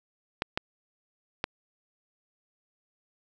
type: clicks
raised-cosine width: 0.3 ms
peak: -11 dBFS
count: 3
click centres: 0.421 / 0.575 / 1.441 s
effects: none